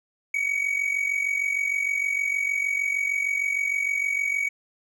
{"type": "tone with amplitude modulation", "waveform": "triangle", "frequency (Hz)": 2255, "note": "C#7", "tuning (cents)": 29, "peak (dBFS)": -18, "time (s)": [0.34, 4.49], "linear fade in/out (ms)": 5, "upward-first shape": "sine", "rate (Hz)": 46.5, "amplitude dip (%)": 70, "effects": []}